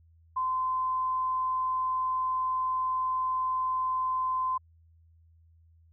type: tone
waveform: sine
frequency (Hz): 1031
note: C6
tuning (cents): -26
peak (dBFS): -26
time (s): 0.36-4.58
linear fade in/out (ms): 10
effects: added 82 Hz sine -57 dBFS peak until 5.92 s